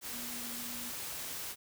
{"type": "tone in noise", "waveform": "sine", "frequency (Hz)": 240, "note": "B3", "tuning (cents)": -49, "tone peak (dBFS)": -47, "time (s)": [0.1, 0.93], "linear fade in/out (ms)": 50, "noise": "white", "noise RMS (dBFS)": -41, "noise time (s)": [0.01, 1.56], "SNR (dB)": -9, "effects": []}